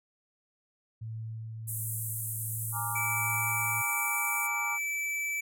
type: tone with tremolo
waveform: sine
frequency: 111.6 Hz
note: A2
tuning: 25 cents sharp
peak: -35 dBFS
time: 1.01-3.82 s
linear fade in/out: 10 ms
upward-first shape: sine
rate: 1.4 Hz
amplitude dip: 25%
type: band-pass noise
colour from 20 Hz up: pink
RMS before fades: -37 dBFS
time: 1.67-4.48 s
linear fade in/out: 20 ms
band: 8400 to 15000 Hz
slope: 48 dB/octave
type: chord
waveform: sine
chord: Bb dominant seventh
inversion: third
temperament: equal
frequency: 830.6 / 932.3 / 1174.7 / 1396.9 Hz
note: Ab5 / Bb5 / D6 / F6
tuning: 0 / 0 / 0 / 0 cents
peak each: -39 / -38 / -37 / -42 dBFS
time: 2.72-4.79 s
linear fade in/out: 50 ms
type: tone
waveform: square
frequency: 2313 Hz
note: D7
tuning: 27 cents flat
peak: -31 dBFS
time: 2.95-5.41 s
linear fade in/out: 10 ms
effects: none